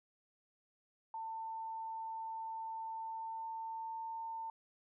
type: tone with pitch glide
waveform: sine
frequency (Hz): 895 to 900.2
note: A5 to A5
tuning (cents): +29 to +39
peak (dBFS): -40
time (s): 1.14-4.5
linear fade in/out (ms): 2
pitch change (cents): +10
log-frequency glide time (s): 2.98-3.65
effects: none